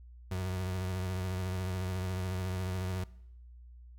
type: tone with vibrato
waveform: 35% pulse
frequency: 92.5 Hz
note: F#2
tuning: in tune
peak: -31 dBFS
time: 0.31-3.04 s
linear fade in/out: 5 ms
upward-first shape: triangle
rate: 14 Hz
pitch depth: 46 cents each way
effects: noise-tail reverb RT60 0.8 s tail -22 dB re dry + added 60 Hz sine -49 dBFS peak until 3.98 s